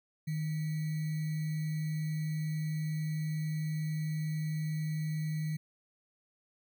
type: tone with sample-and-hold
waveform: sine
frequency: 155.56 Hz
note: D#3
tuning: in tune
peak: -31 dBFS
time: 0.27-5.57 s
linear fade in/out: 10 ms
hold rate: 2100 Hz
effects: none